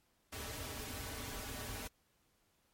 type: noise with comb filter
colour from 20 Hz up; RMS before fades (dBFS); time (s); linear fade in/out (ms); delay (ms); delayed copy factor
pink; -44; 0.32-1.88; 10; 5.7; -0.85
effects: pink hiss -75 dBFS RMS until 2.73 s + MP3 64 kbps